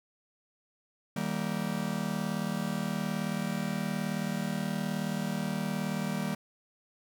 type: chord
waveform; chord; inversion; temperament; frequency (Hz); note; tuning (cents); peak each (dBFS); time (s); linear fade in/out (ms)
45% pulse; Eb major; none; just; 155.56 / 194.45 / 233.3; Eb3 / G3 / Bb3; 0 / -14 / +2; -36 / -33 / -36; 1.16-6.35; 5
effects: none